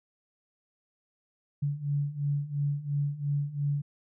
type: beating tone pair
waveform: sine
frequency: 142 / 144.9 Hz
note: C#3 / D3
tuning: +42 / -23 cents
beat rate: 2.9 Hz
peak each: -32 / -29 dBFS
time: 1.62-3.82 s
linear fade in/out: 10 ms
effects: none